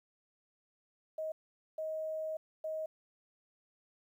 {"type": "tone bursts at uneven times", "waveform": "sine", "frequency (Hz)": 630, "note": "D#5", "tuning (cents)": 21, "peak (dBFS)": -35, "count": 3, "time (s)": [[1.18, 1.32], [1.78, 2.37], [2.64, 2.86]], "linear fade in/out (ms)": 5, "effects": ["11-bit"]}